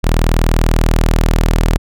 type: tone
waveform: sawtooth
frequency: 40.18 Hz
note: E1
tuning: 44 cents flat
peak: -6 dBFS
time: 0.03-1.78 s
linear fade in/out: 20 ms
effects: none